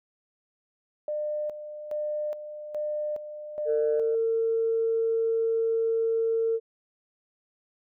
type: tone with tremolo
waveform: sine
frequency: 601 Hz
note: D5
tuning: 40 cents sharp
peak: -27 dBFS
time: 1.08-4.15 s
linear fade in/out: 2 ms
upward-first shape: square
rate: 1.2 Hz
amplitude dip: 65%
type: tone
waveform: sine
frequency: 453.3 Hz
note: A#4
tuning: 48 cents flat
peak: -22 dBFS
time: 3.65-6.6 s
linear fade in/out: 50 ms
effects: tanh soft clip ceiling -15 dBFS